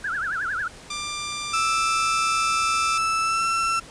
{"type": "tone with vibrato", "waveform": "sine", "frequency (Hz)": 1500, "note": "F#6", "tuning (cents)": 23, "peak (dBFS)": -24, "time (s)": [0.04, 0.68], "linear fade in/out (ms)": 5, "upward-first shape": "triangle", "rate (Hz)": 11, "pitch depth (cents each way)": 260}
{"type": "tone", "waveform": "10% pulse", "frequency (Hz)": 1187, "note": "D6", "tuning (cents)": 18, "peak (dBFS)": -20, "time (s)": [0.9, 2.98], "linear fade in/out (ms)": 5}
{"type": "tone with pitch glide", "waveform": "35% pulse", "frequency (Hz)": [1318.5, 1342.3], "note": ["E6", "E6"], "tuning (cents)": [0, 31], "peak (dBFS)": -19, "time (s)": [1.53, 3.8], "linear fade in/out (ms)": 10, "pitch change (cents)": 31, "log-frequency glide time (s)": [3.22, 3.44]}
{"effects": ["pink hiss -44 dBFS RMS until 3.9 s", "resampled to 22050 Hz"]}